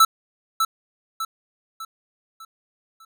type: tone with echo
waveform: square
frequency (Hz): 1318.5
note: E6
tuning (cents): 0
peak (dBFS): -11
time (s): 0-0.05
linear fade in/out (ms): 5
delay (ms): 600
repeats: 5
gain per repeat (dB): -7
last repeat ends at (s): 3.05
effects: none